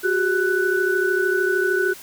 sine tone cluster, 366.8 / 400 / 1488 Hz, F#4 / G4 / F#6, -15 / +35 / +9 cents, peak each -21 / -24 / -21 dBFS, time 0.03-1.94 s, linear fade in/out 20 ms, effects white hiss -41 dBFS RMS until 2.02 s

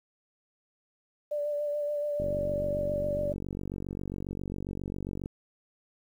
sine tone with vibrato, 587.3 Hz, D5, in tune, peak -28 dBFS, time 1.31-3.33 s, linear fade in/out 10 ms, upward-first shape sine, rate 7 Hz, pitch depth 20 cents each way
click train, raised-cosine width 3 ms, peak -23 dBFS, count 146, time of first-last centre 2.2-5.259 s, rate 47.4 Hz
effects 10-bit

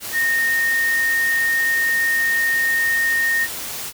sine tone in noise, 1845 Hz, A#6, 18 cents flat, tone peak -16 dBFS, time 0.12-3.48 s, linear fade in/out 50 ms, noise white, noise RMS -29 dBFS, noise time 0-3.93 s, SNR +10 dB, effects none

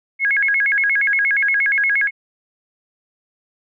sine tone with vibrato, 1894 Hz, A#6, 27 cents sharp, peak -14 dBFS, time 0.19-2.11 s, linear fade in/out 50 ms, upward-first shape square, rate 8.5 Hz, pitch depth 240 cents each way, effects none

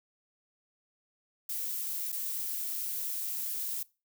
violet noise with dropouts, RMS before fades -35 dBFS, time 1.49-3.83 s, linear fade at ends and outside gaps 5 ms, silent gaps 2.121-2.125 s, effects noise-tail reverb RT60 0.3 s tail -22 dB re dry

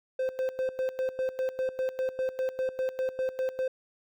triangle tone with tremolo, 519 Hz, C5, 14 cents flat, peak -24 dBFS, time 0.19-3.68 s, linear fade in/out 5 ms, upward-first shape square, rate 5 Hz, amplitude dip 80%, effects none

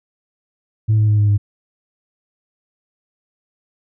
sine tone with pitch steps, 108.7 / 107.08 / 105.48 / 103.91 / 102.36 Hz, A2 / A2 / G#2 / G#2 / G#2, -21 / -47 / +27 / +1 / -25 cents, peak -9 dBFS, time 0.88-1.38 s, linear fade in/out 20 ms, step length 100 ms, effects tanh soft clip ceiling -9 dBFS

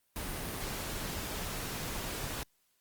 pink noise, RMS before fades -38 dBFS, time 0.16-2.43 s, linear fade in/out 0 ms, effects white hiss -74 dBFS RMS until 2.8 s + Opus 32 kbps

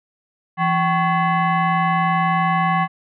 sine tone with frequency modulation, 169.2 Hz, E3, 45 cents sharp, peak -15 dBFS, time 0.57-2.88 s, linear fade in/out 50 ms, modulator 937 Hz, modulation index 1.5, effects none

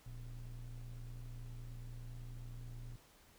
triangle ring-modulated tone, 74 Hz, D2, 14 cents sharp, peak -40 dBFS, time 0.06-2.96 s, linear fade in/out 5 ms, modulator 44.8 Hz, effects pink hiss -65 dBFS RMS until 3.38 s

